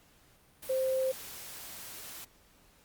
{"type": "tone in noise", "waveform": "sine", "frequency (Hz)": 523.3, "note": "C5", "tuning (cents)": 0, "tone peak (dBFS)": -27, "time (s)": [0.69, 1.12], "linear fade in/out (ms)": 10, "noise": "white", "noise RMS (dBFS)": -45, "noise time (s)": [0.62, 2.25], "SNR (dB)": 15, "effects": ["pink hiss -63 dBFS RMS until 2.84 s", "Opus 48 kbps"]}